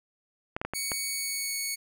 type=clicks; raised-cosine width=0.5 ms; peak=-16 dBFS; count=5; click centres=0.565 / 0.615 / 0.65 / 0.736 / 0.918 s
type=tone with pitch glide; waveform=10% pulse; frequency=2234 to 2219 Hz; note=C#7 to C#7; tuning=+13 to +1 cents; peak=-21 dBFS; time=0.74-1.76 s; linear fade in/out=20 ms; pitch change=-12 cents; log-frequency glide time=1.07-1.56 s
effects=none